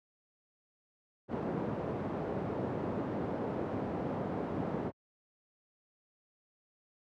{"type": "band-pass noise", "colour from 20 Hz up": "pink", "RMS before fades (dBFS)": -36, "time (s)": [1.28, 4.92], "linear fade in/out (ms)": 50, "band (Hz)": [150, 690], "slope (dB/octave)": 12, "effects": ["high-pass 60 Hz 12 dB/octave"]}